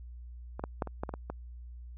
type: clicks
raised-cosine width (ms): 1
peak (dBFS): -24 / -19 / -16 / -26 / -19 / -23 / -23 / -22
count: 8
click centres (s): 0.595 / 0.639 / 0.822 / 0.873 / 1.035 / 1.092 / 1.139 / 1.3
effects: added 60 Hz sine -43 dBFS peak until 1.97 s